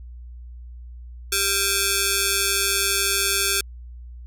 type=ring-modulated tone; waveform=5% pulse; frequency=986 Hz; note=B5; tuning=3 cents flat; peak=-4 dBFS; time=1.32-3.61 s; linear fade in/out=5 ms; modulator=592 Hz; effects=added 60 Hz sine -36 dBFS peak until 4.26 s